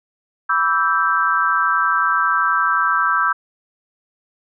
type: chord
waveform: sine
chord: E minor seventh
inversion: second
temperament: equal with one note detuned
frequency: 987.8 / 1146.5 / 1318.5 / 1568 Hz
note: B5 / D6 / E6 / G6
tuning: 0 / -42 / 0 / 0 cents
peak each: -24 / -21 / -18 / -19 dBFS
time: 0.49-3.33 s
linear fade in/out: 10 ms
effects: none